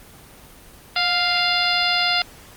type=harmonic tone with a mistuned harmonic; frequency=698.5 Hz; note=F5; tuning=in tune; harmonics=1 / 2 / 3 / 4 / 5 / 6 / 7; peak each=-25 / -25 / -25 / -25 / -25 / -25 / -25 dBFS; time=0.96-2.22 s; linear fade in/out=2 ms; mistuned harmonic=1; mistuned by=+40 cents; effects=pink hiss -45 dBFS RMS until 2.56 s + Opus 24 kbps